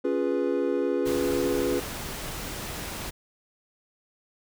triangle chord, C# dominant seventh, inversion none, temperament equal with one note detuned, 277.2 / 351.3 / 415.3 / 493.9 Hz, C#4 / E#4 / G#4 / B4, 0 / +10 / 0 / 0 cents, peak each -27 dBFS, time 0.04-1.8 s, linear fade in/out 10 ms
pink noise, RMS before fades -35 dBFS, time 1.05-3.11 s, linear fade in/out 20 ms
effects none

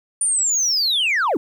sine linear sweep, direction down, 9397 to 242.6 Hz, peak -14 dBFS, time 0.21-1.37 s, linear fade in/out 2 ms, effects tanh soft clip ceiling -15 dBFS + 9-bit

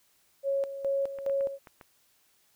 sine tone with tremolo, 551 Hz, C#5, 11 cents flat, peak -25 dBFS, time 0.43-1.59 s, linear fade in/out 50 ms, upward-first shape square, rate 2.4 Hz, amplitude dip 70%
clicks, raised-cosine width 0.5 ms, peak -32 dBFS, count 5, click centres 1.187 / 1.297 / 1.409 / 1.672 / 1.812 s
effects white hiss -67 dBFS RMS until 2.55 s

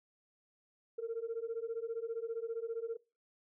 sine beating tone pair, 450.3 / 465.3 Hz, A4 / A#4, +40 / -3 cents, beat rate 15 Hz, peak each -38 / -38 dBFS, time 0.98-2.97 s, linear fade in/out 10 ms, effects noise-tail reverb RT60 0.3 s tail -22 dB re dry + tanh soft clip ceiling -31 dBFS

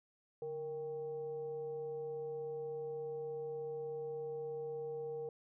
sine tone with frequency modulation, 466.2 Hz, A#4, in tune, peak -39 dBFS, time 0.42-5.29 s, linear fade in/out 2 ms, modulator 323 Hz, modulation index 0.37, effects none

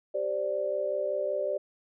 sine chord, G suspended fourth, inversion none, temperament just, 392 / 522.7 / 588 Hz, G4 / C5 / D5, 0 / -2 / +2 cents, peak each -35 / -33 / -29 dBFS, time 0.14-1.58 s, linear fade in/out 10 ms, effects none

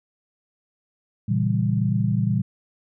sine chord, A# diminished seventh, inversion none, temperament equal, 116.54 / 138.59 / 164.81 / 196 Hz, A#2 / C#3 / E3 / G3, 0 / 0 / 0 / 0 cents, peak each -22 / -27 / -26 / -24 dBFS, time 1.28-2.42 s, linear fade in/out 10 ms, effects none

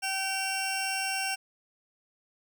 20% pulse tone pair together, 770 / 2744 Hz, G5 / F7, -31 / -31 cents, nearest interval octave + minor seventh, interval 2200 cents, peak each -27 dBFS, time 0.02-1.36 s, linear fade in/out 20 ms, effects none

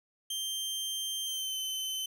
sawtooth tone with pitch glide, 3150 to 3064 Hz, G7 to G7, +8 to -40 cents, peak -30 dBFS, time 0.3-2.06 s, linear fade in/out 5 ms, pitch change -48 cents, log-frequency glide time 1.25-1.57 s, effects none

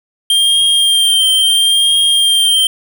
square tone with vibrato, 3184 Hz, G7, 26 cents sharp, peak -9 dBFS, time 0.3-2.67 s, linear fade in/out 2 ms, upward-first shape triangle, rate 0.74 Hz, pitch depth 31 cents each way, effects 7-bit

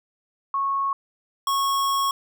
sine / square tone pair in turn, 1100 / 1100 Hz, C#6 / C#6, -14 / -14 cents, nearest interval unison, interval 0 cents, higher neither, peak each -21 dBFS, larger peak neither, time 0.54-0.93 / 1.47-2.11 s, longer second, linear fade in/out 2 ms, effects none

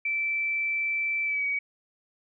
sine tone with pitch glide, 2328 to 2262 Hz, D7 to C#7, -16 to +34 cents, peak -25 dBFS, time 0.05-1.59 s, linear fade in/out 5 ms, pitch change -50 cents, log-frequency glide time 1.24-1.45 s, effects none

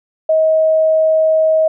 sine tone, 634 Hz, D#5, 32 cents sharp, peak -9 dBFS, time 0.29-1.68 s, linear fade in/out 5 ms, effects none

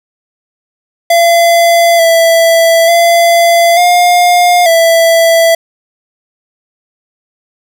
square tone with pitch steps, 680 / 663 / 681 / 709 / 663 Hz, F5 / E5 / F5 / F5 / E5, -46 / +10 / -44 / +26 / +10 cents, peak -5 dBFS, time 1.1-5.55 s, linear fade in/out 5 ms, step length 890 ms, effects none

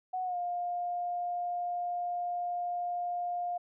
sine tone with pitch glide, 740 to 706.2 Hz, F#5 to F5, 0 to +19 cents, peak -31 dBFS, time 0.13-3.58 s, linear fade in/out 10 ms, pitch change -81 cents, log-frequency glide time 0.24-0.37 s, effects none

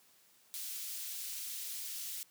white high-pass noise, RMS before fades -42 dBFS, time 0.54-2.23 s, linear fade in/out 0 ms, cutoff 3200 Hz, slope 12 dB/octave, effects white hiss -66 dBFS RMS until 2.3 s + high-pass 100 Hz 12 dB/octave

